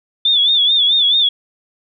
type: tone with vibrato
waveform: sine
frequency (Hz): 3503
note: A7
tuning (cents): -8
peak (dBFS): -10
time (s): 0.25-1.29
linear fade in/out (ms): 5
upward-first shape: sine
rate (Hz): 4.6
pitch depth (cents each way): 90
effects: none